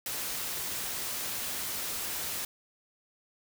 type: noise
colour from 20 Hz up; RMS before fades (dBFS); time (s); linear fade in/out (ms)
white; -35; 0.06-2.45; 2
effects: none